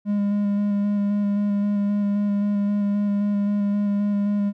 triangle tone with vibrato, 203.9 Hz, G#3, 32 cents flat, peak -17 dBFS, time 0.05-4.53 s, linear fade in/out 50 ms, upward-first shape square, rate 3.8 Hz, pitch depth 12 cents each way, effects none

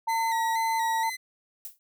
sine tone with pitch glide, 906 to 900.8 Hz, A#5 to A5, -50 to +40 cents, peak -24 dBFS, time 0.07-1.1 s, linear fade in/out 10 ms, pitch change -10 cents, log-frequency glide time 0.37-0.61 s
sawtooth tone with vibrato, 1976 Hz, B6, in tune, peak -29 dBFS, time 0.08-1.17 s, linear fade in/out 20 ms, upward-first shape square, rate 2.1 Hz, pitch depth 51 cents each way
violet noise with exponential decay, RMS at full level -34 dBFS, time 1.65-1.79 s, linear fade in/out 1 ms, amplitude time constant 29 ms
effects none

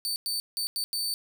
sawtooth tone bursts at uneven times, 4556 Hz, C#8, 47 cents sharp, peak -25 dBFS, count 5, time 0.05-0.16 / 0.26-0.4 / 0.57-0.67 / 0.76-0.84 / 0.93-1.14 s, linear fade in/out 0 ms, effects none

